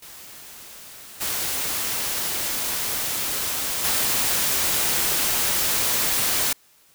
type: noise with level steps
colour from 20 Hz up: white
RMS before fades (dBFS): -42 / -26 / -22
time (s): 0.02-6.53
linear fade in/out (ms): 5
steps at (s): 1.2 / 3.83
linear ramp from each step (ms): 20
effects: white hiss -57 dBFS RMS until 6.94 s